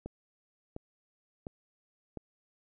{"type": "click train", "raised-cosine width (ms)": 2, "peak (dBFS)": -26, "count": 4, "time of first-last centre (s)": [0.06, 2.173], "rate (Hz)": 1.42, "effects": []}